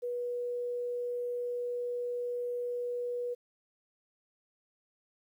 sine tone, 486.4 Hz, B4, 26 cents flat, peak -32 dBFS, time 0.02-3.35 s, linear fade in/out 20 ms, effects 11-bit

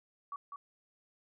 sine tone with echo, 1136 Hz, C#6, 42 cents sharp, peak -38 dBFS, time 0.32-0.36 s, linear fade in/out 2 ms, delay 200 ms, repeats 1, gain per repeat -4 dB, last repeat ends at 0.56 s, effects none

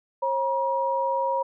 sine tone pair together, 539.3 / 956 Hz, C#5 / A#5, -48 / +43 cents, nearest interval minor seventh, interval 991 cents, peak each -26 / -24 dBFS, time 0.22-1.43 s, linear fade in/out 10 ms, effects none

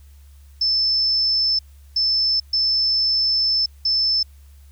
sine tone bursts at uneven times, 5274 Hz, E8, in tune, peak -16 dBFS, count 4, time 0.61-1.59 / 1.96-2.4 / 2.53-3.66 / 3.85-4.23 s, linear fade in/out 5 ms, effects added 70 Hz sine -43 dBFS peak until 4.71 s + white hiss -59 dBFS RMS until 4.71 s

